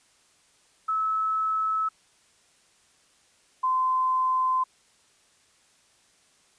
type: tone pair in turn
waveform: sine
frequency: 1299 / 1031 Hz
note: E6 / C6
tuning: -26 / -26 cents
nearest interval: major third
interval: 400 cents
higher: first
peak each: -23 / -21 dBFS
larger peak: second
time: 0.88-1.89 / 3.63-4.64 s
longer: neither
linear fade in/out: 10 ms
effects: white hiss -62 dBFS RMS until 6.58 s + resampled to 22050 Hz